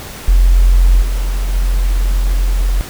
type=tone with level steps; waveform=sine; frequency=44 Hz; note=F1; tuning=14 cents sharp; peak=-5 / -13 / -10 dBFS; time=0.28-2.81 s; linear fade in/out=0 ms; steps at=1.01 / 1.53 s; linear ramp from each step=20 ms; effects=pink hiss -30 dBFS RMS until 2.89 s